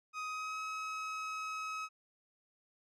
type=tone with pitch glide; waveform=30% pulse; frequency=1255 to 1278.4 Hz; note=D#6 to D#6; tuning=+15 to +47 cents; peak=-35 dBFS; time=0.13-1.89 s; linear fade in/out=50 ms; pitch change=+32 cents; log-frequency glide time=0.28-0.6 s; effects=low-pass 6000 Hz 12 dB/octave